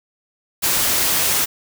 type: noise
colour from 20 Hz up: white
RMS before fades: -18 dBFS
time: 0.62-1.46 s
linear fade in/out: 20 ms
effects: none